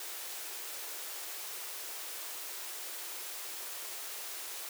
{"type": "high-pass noise", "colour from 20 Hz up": "white", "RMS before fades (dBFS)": -42, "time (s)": [0, 4.69], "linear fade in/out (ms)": 2, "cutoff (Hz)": 320, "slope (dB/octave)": 96, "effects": []}